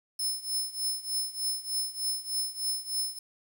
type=tone with tremolo; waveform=20% pulse; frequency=5240 Hz; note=E8; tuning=11 cents flat; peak=-21 dBFS; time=0.19-3.19 s; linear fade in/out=5 ms; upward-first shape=triangle; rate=3.3 Hz; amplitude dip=90%; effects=10-bit